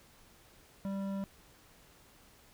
triangle tone with hard clipping, 196 Hz, G3, in tune, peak -36 dBFS, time 0.85-1.24 s, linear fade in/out 0 ms, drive 15 dB, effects pink hiss -61 dBFS RMS until 2.53 s

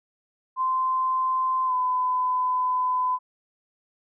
sine tone with pitch glide, 1036 to 1008.8 Hz, C6 to B5, -17 to +36 cents, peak -21 dBFS, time 0.56-3.19 s, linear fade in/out 50 ms, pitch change -47 cents, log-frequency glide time 1.66-1.73 s, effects none

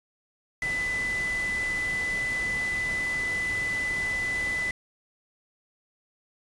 sine tone in noise, 2000 Hz, B6, 21 cents sharp, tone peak -26 dBFS, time 0.62-4.71 s, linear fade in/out 2 ms, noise pink, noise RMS -38 dBFS, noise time 0.62-4.71 s, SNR +9 dB, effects resampled to 24000 Hz

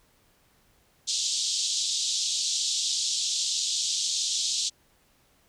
pink band-pass noise, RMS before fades -28 dBFS, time 1.07-4.7 s, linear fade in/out 20 ms, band 3400 to 7800 Hz, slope 48 dB/octave, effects pink hiss -64 dBFS RMS until 5.48 s

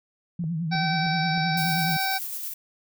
sine tone with vibrato, 164.81 Hz, E3, in tune, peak -25 dBFS, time 0.39-1.97 s, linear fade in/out 5 ms, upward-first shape triangle, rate 9.5 Hz, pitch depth 130 cents each way
click train, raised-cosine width 2 ms, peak -30 dBFS, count 4, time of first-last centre 0.44-1.377 s, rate 3.2 Hz
harmonic tone, 769 Hz, G5, 33 cents flat, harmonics 1 / 2 / 3 / 5 / 6 / 7, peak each -27 / -30 / -32 / -34 / -35 / -35 dBFS, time 0.71-2.19 s, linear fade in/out 20 ms
violet noise with tremolo, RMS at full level -32 dBFS, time 1.57-2.54 s, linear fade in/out 5 ms, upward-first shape square, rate 9.3 Hz, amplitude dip 25%
effects none

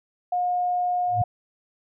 sine tone, 717 Hz, F5, 45 cents sharp, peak -21 dBFS, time 0.32-1.24 s, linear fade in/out 5 ms
sine tone with exponential growth, 110 Hz, A2, in tune, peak -18 dBFS, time 1.07-1.22 s, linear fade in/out 5 ms, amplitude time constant 32 ms
effects none

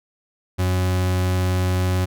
40% pulse tone, 91.8 Hz, F#2, 13 cents flat, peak -17 dBFS, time 0.58-2.06 s, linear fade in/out 20 ms, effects none

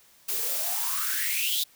blue noise with high-pass filter sweep, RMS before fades -28 dBFS, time 0.28-1.64 s, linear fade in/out 10 ms, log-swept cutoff 350 to 3800 Hz, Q 9.9, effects white hiss -58 dBFS RMS until 1.75 s

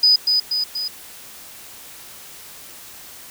sine tone with echo, 4978 Hz, D#8, in tune, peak -10 dBFS, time 0.03-0.16 s, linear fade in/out 5 ms, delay 240 ms, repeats 3, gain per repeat -4 dB, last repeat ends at 0.88 s, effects white hiss -40 dBFS RMS until 3.3 s

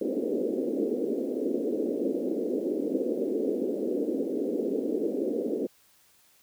white band-pass noise, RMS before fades -29 dBFS, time 0.01-5.67 s, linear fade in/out 5 ms, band 230 to 490 Hz, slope 48 dB/octave, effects white hiss -62 dBFS RMS until 6.42 s

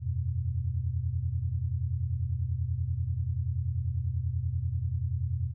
sine chord, E suspended second, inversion none, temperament just, 82.41 / 92.71 / 123.61 Hz, E2 / F#2 / B2, 0 / +4 / +2 cents, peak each -32 dBFS, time 0-5.54 s, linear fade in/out 50 ms, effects none

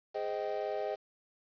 triangle chord, Ab major seventh, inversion none, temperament just, 415.3 / 519.1 / 623 / 778.7 Hz, Ab4 / C5 / Eb5 / G5, 0 / -14 / +2 / -12 cents, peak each -36 / -38 / -35 / -38 dBFS, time 0.14-0.96 s, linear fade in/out 20 ms, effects resampled to 11025 Hz + 9-bit

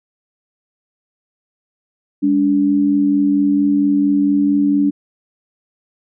sine tone pair together, 203.6 / 288 Hz, G#3 / D4, -34 / -34 cents, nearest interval tritone, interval 600 cents, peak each -19 / -12 dBFS, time 2.22-4.91 s, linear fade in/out 20 ms, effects none

